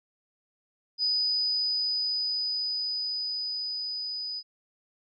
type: tone with level ramp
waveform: sine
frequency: 4978 Hz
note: D#8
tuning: in tune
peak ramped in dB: -23 to -32 dBFS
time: 0.98-4.43 s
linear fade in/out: 50 ms
effects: none